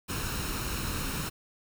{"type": "noise with comb filter", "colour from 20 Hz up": "pink", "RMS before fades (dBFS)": -33, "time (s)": [0.08, 1.3], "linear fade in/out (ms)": 20, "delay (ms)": 0.74, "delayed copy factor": 0.55, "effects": []}